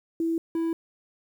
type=tone pair in turn; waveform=sine / triangle; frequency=329.6 / 329.6 Hz; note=E4 / E4; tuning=0 / 0 cents; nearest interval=unison; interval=0 cents; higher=neither; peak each=-23 / -22 dBFS; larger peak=second; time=0.2-0.38 / 0.55-0.73 s; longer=neither; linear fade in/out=2 ms; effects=9-bit